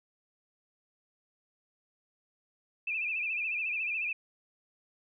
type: tone with vibrato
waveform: sine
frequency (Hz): 2525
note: D#7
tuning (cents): +25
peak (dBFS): -30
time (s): 2.87-4.13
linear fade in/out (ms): 5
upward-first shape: sine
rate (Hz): 14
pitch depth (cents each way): 100
effects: none